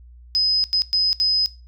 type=tone bursts at uneven times; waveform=sine; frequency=5040 Hz; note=D#8; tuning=21 cents sharp; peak=-16 dBFS; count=4; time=0.35-0.64 / 0.73-0.82 / 0.93-1.13 / 1.2-1.46 s; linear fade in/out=0 ms; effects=noise-tail reverb RT60 0.3 s tail -17 dB re dry + added 60 Hz sine -42 dBFS peak until 1.67 s